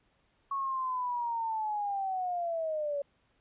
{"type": "linear sweep", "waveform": "sine", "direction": "down", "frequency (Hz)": [1108.7, 561], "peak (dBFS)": -30, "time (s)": [0.51, 3.02], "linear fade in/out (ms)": 5, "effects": ["pink hiss -71 dBFS RMS until 3.4 s", "resampled to 8000 Hz"]}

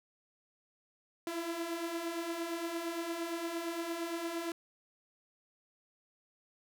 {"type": "beating tone pair", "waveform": "sawtooth", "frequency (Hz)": [329.6, 338.3], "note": ["E4", "E4"], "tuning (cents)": [0, 45], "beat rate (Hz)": 8.7, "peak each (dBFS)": [-38, -33], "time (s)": [1.27, 4.52], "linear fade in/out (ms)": 2, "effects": []}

